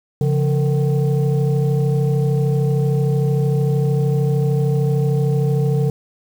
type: tone with frequency modulation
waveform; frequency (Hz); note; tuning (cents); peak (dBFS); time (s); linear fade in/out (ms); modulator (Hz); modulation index
sine; 138.9; C#3; +4; -14; 0.21-5.9; 2; 311; 0.81
effects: 7-bit